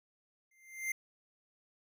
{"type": "tone with exponential growth", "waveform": "square", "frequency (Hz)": 2093, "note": "C7", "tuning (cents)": 0, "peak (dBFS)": -31, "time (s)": [0.51, 0.92], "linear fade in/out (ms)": 5, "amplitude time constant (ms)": 87, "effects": []}